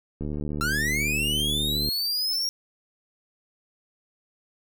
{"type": "click train", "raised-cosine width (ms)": 3, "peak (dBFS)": -19, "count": 126, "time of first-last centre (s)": [0.21, 1.888], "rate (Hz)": 74.5}
{"type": "linear sweep", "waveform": "45% pulse", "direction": "up", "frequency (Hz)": [1332, 5620], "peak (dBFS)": -24, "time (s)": [0.61, 2.49], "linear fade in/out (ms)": 0}
{"effects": []}